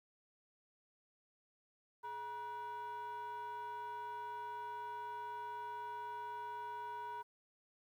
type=tone with frequency modulation; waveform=sine; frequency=956 Hz; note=A#5; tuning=43 cents sharp; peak=-40 dBFS; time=2.03-7.23 s; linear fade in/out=20 ms; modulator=532 Hz; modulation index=0.51; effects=tanh soft clip ceiling -41 dBFS + 12-bit